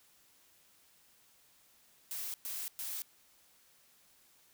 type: noise bursts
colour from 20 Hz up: blue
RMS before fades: -40 dBFS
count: 3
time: 2.11-3.02 s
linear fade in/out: 0 ms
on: 230 ms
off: 110 ms
effects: white hiss -66 dBFS RMS until 4.53 s